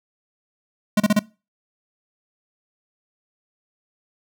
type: tone bursts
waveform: square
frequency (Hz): 210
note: G#3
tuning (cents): +19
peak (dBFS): -14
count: 4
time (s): 0.97-1.193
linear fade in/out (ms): 5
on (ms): 31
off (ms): 33
effects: noise-tail reverb RT60 0.3 s tail -22 dB re dry